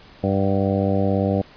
harmonic tone with a mistuned harmonic, 98.1 Hz, G2, 2 cents sharp, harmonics 1 / 2 / 3 / 4 / 5 / 6 / 7 / 8, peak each -23 / -22 / -26 / -30 / -25 / -26 / -32 / -32 dBFS, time 0.23-1.42 s, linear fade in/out 10 ms, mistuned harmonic 8, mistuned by -48 cents, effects pink hiss -47 dBFS RMS until 1.56 s + resampled to 11025 Hz

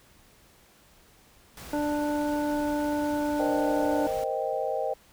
pink noise, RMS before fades -43 dBFS, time 1.57-4.24 s, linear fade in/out 2 ms
harmonic tone, 295 Hz, D4, 8 cents sharp, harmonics 1 / 2 / 3 / 5, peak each -27 / -31 / -33 / -41 dBFS, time 1.73-4.07 s, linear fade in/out 2 ms
sine chord, C minor seventh, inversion third, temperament equal, 466.2 / 523.3 / 622.3 / 784 Hz, Bb4 / C5 / Eb5 / G5, 0 / 0 / 0 / 0 cents, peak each -34 / -31 / -31 / -32 dBFS, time 3.39-4.94 s, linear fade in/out 10 ms
effects pink hiss -58 dBFS RMS until 5.12 s

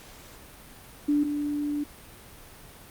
sine tone pair in turn, 292.7 / 292.7 Hz, D4 / D4, -6 / -6 cents, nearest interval unison, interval 0 cents, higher neither, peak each -20 / -26 dBFS, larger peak first, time 1.08-1.24 / 1.24-1.84 s, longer second, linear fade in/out 10 ms, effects pink hiss -48 dBFS RMS until 2.9 s + Opus 48 kbps

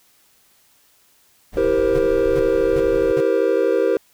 brown noise, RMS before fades -31 dBFS, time 1.52-3.13 s, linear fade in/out 20 ms
triangle chord, C dominant seventh, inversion first, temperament just, 327 / 392.4 / 470.9 / 523.3 Hz, E4 / G4 / Bb4 / C5, -14 / +2 / +18 / 0 cents, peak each -22 / -18 / -17 / -19 dBFS, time 1.57-3.97 s, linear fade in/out 2 ms
square tone bursts, 144.3 Hz, D3, 30 cents flat, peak -27 dBFS, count 4, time 1.95-3.204 s, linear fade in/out 0 ms, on 36 ms, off 370 ms
effects white hiss -57 dBFS RMS until 4.13 s

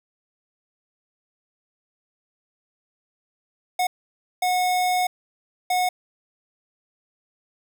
square tone bursts at uneven times, 729 Hz, F#5, 26 cents flat, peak -20 dBFS, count 3, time 3.79-3.87 / 4.42-5.07 / 5.7-5.89 s, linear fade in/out 5 ms, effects none

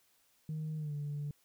sine tone with pitch glide, 155.56 to 145.98 Hz, D#3 to D3, 0 to -10 cents, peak -34 dBFS, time 0.49-1.31 s, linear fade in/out 2 ms, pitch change -110 cents, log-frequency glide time 0.77-0.94 s, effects tanh soft clip ceiling -33 dBFS + white hiss -71 dBFS RMS until 1.44 s

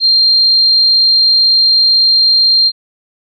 sine tone, 4186 Hz, C8, in tune, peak -6 dBFS, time 0-2.72 s, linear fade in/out 50 ms, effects none

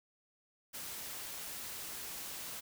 white noise, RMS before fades -44 dBFS, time 0.73-2.61 s, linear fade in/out 20 ms, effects none

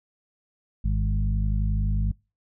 harmonic tone with a mistuned harmonic, 51.3 Hz, G#1, 21 cents flat, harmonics 1 / 2 / 3 / 4, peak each -22 / -28 / -32 / -34 dBFS, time 0.84-2.12 s, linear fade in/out 10 ms, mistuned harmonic 3, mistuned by +16 cents, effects noise-tail reverb RT60 0.3 s tail -26 dB re dry

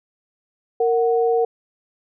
sine tone pair together, 462.5 / 740 Hz, A#4 / F#5, -14 / 0 cents, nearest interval minor sixth, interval 814 cents, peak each -16 / -22 dBFS, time 0.8-1.45 s, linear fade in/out 5 ms, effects none

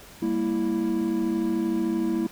triangle chord, E diminished, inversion first, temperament equal with one note detuned, 199.77 / 233.1 / 329.6 Hz, G3 / Bb3 / E4, +33 / 0 / 0 cents, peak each -28 / -26 / -23 dBFS, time 0.22-2.27 s, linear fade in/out 5 ms, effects pink hiss -47 dBFS RMS until 2.31 s

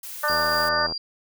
blue noise, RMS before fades -36 dBFS, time 0.03-0.69 s, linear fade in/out 5 ms
harmonic tone, 298.7 Hz, D4, 29 cents sharp, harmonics 2 / 3 / 4 / 5 / 6, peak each -27 / -30 / -25 / -26 / -29 dBFS, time 0.23-0.87 s, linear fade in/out 10 ms
sine tone with tremolo, 4763 Hz, D8, 24 cents sharp, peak -25 dBFS, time 0.28-0.98 s, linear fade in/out 5 ms, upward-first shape sine, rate 4.2 Hz, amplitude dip 25%
click train, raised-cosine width 1 ms, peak -20 dBFS, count 52, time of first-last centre 0.3-0.923 s, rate 81.9 Hz
effects none

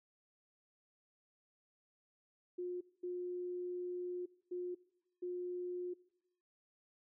sine tone bursts at uneven times, 357.7 Hz, F4, 41 cents sharp, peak -38 dBFS, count 4, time 2.58-2.81 / 3.03-4.26 / 4.51-4.75 / 5.22-5.94 s, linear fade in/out 10 ms, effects noise-tail reverb RT60 0.9 s tail -22 dB re dry

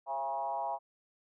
sine tone with frequency modulation, 818 Hz, G#5, 26 cents flat, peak -32 dBFS, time 0.06-0.79 s, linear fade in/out 50 ms, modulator 139 Hz, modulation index 1.3, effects none

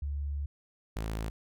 sine / sawtooth tone pair in turn, 71.5 / 54.47 Hz, D2 / A1, -46 / -17 cents, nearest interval perfect fourth, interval 471 cents, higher first, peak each -31 / -29 dBFS, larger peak second, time 0.02-0.46 / 0.96-1.3 s, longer first, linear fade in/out 5 ms, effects none

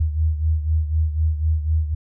sine beating tone pair, 77.78 / 81.78 Hz, D#2 / E2, 0 / -13 cents, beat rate 4 Hz, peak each -18 / -24 dBFS, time 0-1.95 s, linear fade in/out 10 ms, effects none

